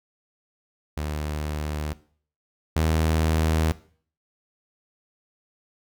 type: tone pair in turn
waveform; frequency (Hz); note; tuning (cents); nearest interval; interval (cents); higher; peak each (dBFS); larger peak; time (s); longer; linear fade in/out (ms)
sawtooth; 75.4 / 79.51; D2 / D#2; +46 / +38; minor second; 92; second; -23 / -16; second; 0.97-1.93 / 2.76-3.72; neither; 0
effects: noise-tail reverb RT60 0.5 s tail -18 dB re dry